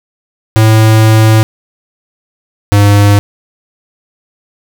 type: tone pair in turn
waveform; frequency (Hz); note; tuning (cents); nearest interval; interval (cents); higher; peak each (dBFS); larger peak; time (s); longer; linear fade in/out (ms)
square; 110 / 101.98; A2 / G#2; 0 / -31; minor second; 131; first; -4; neither; 0.56-1.43 / 2.72-3.19; first; 0
effects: none